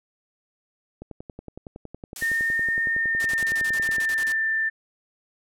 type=click train; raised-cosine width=2 ms; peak=-24 dBFS; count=33; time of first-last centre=1.02-3.983 s; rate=10.8 Hz
type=noise with exponential decay; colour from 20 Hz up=blue; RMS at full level=-31 dBFS; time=2.16-3.27 s; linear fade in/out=2 ms; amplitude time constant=240 ms
type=tone with pitch glide; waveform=sine; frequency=1825 to 1781.3 Hz; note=A#6 to A6; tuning=-37 to +21 cents; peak=-21 dBFS; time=2.21-4.7 s; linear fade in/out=20 ms; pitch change=-42 cents; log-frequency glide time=2.9-4.28 s
type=noise bursts; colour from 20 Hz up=white; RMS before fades=-34 dBFS; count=13; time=3.2-4.321 s; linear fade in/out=0 ms; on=53 ms; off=36 ms
effects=low-pass 11000 Hz 12 dB/octave